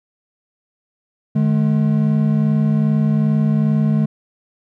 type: tone pair together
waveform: triangle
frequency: 150.8 / 213.3 Hz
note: D3 / G#3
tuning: +46 / +46 cents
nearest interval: tritone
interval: 600 cents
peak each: -14 dBFS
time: 1.35-4.06 s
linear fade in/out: 10 ms
effects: none